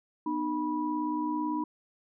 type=tone cluster; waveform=sine; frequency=247.3 / 305.3 / 978 Hz; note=B3 / D#4 / B5; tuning=+3 / -33 / -17 cents; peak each=-37 / -30 / -33 dBFS; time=0.26-1.64 s; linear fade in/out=5 ms; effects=none